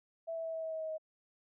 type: tone with pitch steps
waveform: sine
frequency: 659.3 / 655.1 / 651 / 646.9 / 642.8 / 638.7 / 634.6 / 630.6 Hz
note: E5 / E5 / E5 / E5 / E5 / D#5 / D#5 / D#5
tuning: 0 / -11 / -22 / -33 / -44 / +45 / +34 / +23 cents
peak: -36 dBFS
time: 0.27-0.982 s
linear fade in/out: 20 ms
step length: 89 ms
effects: none